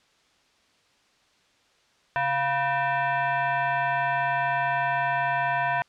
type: tone with frequency modulation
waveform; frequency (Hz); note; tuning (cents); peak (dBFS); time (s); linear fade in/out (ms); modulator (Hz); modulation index
sine; 137.5; C#3; -14; -22; 2.16-5.82; 0; 836; 2.1
effects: white hiss -63 dBFS RMS until 5.88 s + low-pass 5000 Hz 12 dB/octave